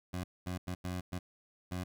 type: tone bursts at uneven times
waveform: 20% pulse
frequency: 90.5 Hz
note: F#2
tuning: 38 cents flat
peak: -31 dBFS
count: 6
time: 0.13-0.24 / 0.46-0.58 / 0.67-0.75 / 0.84-1.01 / 1.12-1.19 / 1.71-1.84 s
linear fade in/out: 10 ms
effects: none